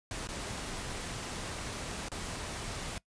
pink noise with dropouts, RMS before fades -39 dBFS, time 0.11-2.98 s, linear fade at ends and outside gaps 1 ms, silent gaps 0.272-0.288 / 2.085-2.117 s, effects noise-tail reverb RT60 0.1 s tail -21 dB re dry + resampled to 22050 Hz

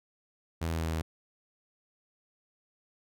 sawtooth tone with pitch steps, 82.41 / 81.84 / 81.28 / 80.71 / 80.16 Hz, E2 / E2 / E2 / E2 / E2, 0 / -12 / -24 / -36 / -48 cents, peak -26 dBFS, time 0.61-1.02 s, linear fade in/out 10 ms, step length 82 ms, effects none

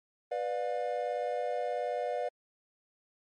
triangle chord, B diminished, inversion none, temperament just, 493.9 / 592.7 / 711.2 Hz, B4 / D5 / F5, 0 / +16 / +31 cents, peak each -33 dBFS, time 0.31-2.29 s, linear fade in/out 10 ms, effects MP3 48 kbps

